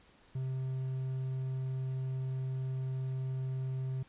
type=tone; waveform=triangle; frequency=131 Hz; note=C3; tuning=2 cents sharp; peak=-31 dBFS; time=0.35-4.03 s; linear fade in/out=5 ms; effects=pink hiss -63 dBFS RMS until 4.08 s + resampled to 8000 Hz